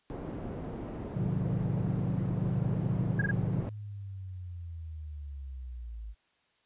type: low-pass noise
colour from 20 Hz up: white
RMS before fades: -39 dBFS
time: 0.1-3.69 s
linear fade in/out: 0 ms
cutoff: 360 Hz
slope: 12 dB/octave
type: chord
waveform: sine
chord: A diminished seventh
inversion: none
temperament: equal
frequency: 110 / 130.81 / 155.56 / 185 Hz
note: A2 / C3 / Eb3 / Gb3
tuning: 0 / 0 / 0 / 0 cents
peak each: -34 dBFS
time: 1.13-3.65 s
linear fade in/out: 50 ms
type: linear sweep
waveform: sine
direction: down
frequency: 133.1 to 51.91 Hz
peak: -38 dBFS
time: 2.5-6.15 s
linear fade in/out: 50 ms
type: tone bursts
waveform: sine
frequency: 1637 Hz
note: G#6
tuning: 25 cents flat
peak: -28 dBFS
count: 3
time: 3.19-3.312 s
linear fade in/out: 5 ms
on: 26 ms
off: 22 ms
effects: white hiss -71 dBFS RMS until 6.65 s + resampled to 8000 Hz